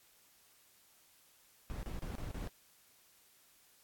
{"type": "noise bursts", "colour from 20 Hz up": "brown", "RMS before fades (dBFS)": -41, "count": 5, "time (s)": [1.7, 2.474], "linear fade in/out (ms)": 0, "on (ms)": 130, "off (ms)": 31, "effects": ["white hiss -66 dBFS RMS until 3.83 s", "AAC 64 kbps"]}